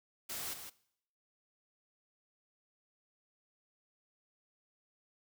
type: noise with echo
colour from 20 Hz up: white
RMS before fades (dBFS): -41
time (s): 0.29-0.54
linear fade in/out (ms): 10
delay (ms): 160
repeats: 1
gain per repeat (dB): -7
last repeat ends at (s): 0.7
effects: noise-tail reverb RT60 0.7 s tail -20 dB re dry